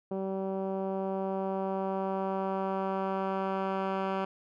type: tone with low-pass filter sweep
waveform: 10% pulse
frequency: 192.1 Hz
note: G3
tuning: 35 cents flat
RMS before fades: -32 dBFS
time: 0.11-4.25 s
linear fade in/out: 5 ms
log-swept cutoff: 500 to 1900 Hz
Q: 1
effects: none